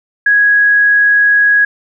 sine tone, 1661.2 Hz, G#6, in tune, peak -6 dBFS, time 0.26-1.65 s, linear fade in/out 5 ms, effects none

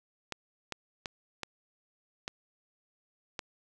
clicks, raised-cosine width 0.2 ms, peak -18 dBFS, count 6, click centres 0.323 / 0.723 / 1.058 / 1.433 / 2.279 / 3.392 s, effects none

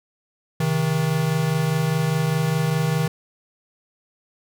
square tone pair together, 133.67 / 158.6 Hz, C3 / D#3, +37 / +33 cents, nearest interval minor third, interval 296 cents, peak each -25 / -21 dBFS, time 0.6-3.08 s, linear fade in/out 5 ms, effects none

